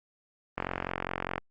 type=click train; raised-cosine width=0.5 ms; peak=-15 dBFS; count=37; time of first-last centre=0.58-1.38 s; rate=45 Hz; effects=Opus 32 kbps